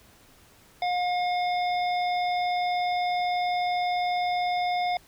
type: harmonic tone with a mistuned harmonic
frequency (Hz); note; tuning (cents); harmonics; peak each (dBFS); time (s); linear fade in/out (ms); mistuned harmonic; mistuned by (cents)
716; F5; +43; 1 / 3 / 5 / 7; -24 / -34 / -38 / -41; 0.82-4.97; 2; 7; +20
effects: pink hiss -56 dBFS RMS until 5.07 s